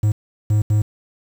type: tone bursts at uneven times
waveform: triangle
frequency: 105.9 Hz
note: G#2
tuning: 34 cents sharp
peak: -11 dBFS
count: 3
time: 0.03-0.12 / 0.5-0.62 / 0.7-0.82 s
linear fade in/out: 5 ms
effects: 7-bit